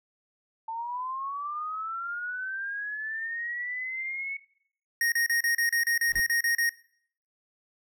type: linear sweep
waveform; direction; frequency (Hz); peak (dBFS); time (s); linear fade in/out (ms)
sine; up; 888 to 2217; -31; 0.68-4.37; 5
type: tone bursts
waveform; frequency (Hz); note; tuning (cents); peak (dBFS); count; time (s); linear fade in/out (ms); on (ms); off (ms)
square; 1864.7; A#6; 0; -24; 12; 5.01-6.693; 2; 110; 33
type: noise with exponential growth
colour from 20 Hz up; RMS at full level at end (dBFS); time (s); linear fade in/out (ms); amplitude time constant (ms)
brown; -34; 5.99-6.2; 5; 45
effects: noise-tail reverb RT60 0.6 s tail -19 dB re dry